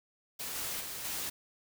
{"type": "noise with level steps", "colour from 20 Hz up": "white", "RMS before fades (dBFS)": [-39, -37, -41, -37], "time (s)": [0.39, 1.3], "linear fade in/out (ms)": 10, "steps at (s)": [0.55, 0.8, 1.04], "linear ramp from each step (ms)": 10, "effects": []}